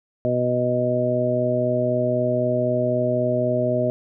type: harmonic tone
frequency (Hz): 123.9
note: B2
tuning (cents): +6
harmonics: 1 / 2 / 3 / 4 / 5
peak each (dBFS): -26 / -26 / -27 / -29 / -21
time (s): 0.25-3.9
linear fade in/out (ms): 0
effects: none